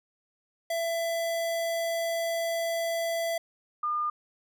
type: tone pair in turn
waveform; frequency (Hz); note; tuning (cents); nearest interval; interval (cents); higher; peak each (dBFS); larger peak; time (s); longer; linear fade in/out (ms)
square / sine; 668 / 1210.3; E5 / D#6; +23 / -48; minor seventh; 1029; second; -28 / -26; second; 0.7-3.38 / 3.83-4.1; first; 5
effects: none